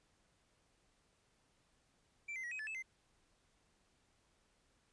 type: tone with pitch steps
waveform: triangle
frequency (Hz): 2342 / 2064 / 1916 / 2532 / 1735 / 2613 / 2076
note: D7 / C7 / A#6 / D#7 / A6 / E7 / C7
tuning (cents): -5 / -24 / +47 / +30 / -25 / -16 / -14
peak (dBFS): -40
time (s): 2.28-2.826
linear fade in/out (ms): 10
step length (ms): 78
effects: pink hiss -75 dBFS RMS until 4.92 s + resampled to 22050 Hz